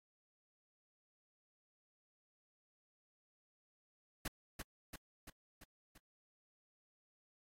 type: noise with echo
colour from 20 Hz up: pink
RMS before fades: -40 dBFS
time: 4.25-4.28 s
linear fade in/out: 5 ms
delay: 340 ms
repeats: 5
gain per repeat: -4 dB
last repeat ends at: 5.98 s
effects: AAC 48 kbps